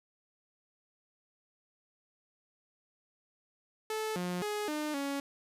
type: tone with pitch steps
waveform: sawtooth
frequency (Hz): 435.3 / 178.7 / 418.5 / 302.4 / 279.5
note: A4 / F3 / G#4 / D#4 / C#4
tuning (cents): -19 / +40 / +13 / -49 / +14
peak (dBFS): -29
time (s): 3.9-5.2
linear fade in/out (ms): 2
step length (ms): 260
effects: resampled to 32000 Hz + 11-bit